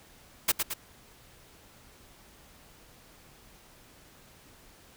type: noise with echo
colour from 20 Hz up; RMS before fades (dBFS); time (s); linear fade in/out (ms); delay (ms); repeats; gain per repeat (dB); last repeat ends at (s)
white; -23; 0.48-0.52; 10; 110; 2; -5; 0.74
effects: pink hiss -56 dBFS RMS until 4.96 s